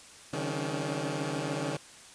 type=tone cluster; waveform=15% pulse; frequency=140.5 / 157.4 / 191.3 / 268.5 / 287.7 Hz; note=C#3 / D#3 / G3 / C4 / D4; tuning=+24 / +20 / -42 / +45 / -36 cents; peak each=-29 / -29 / -36 / -34 / -33 dBFS; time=0.33-1.77 s; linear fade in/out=5 ms; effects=white hiss -51 dBFS RMS until 2.14 s + resampled to 22050 Hz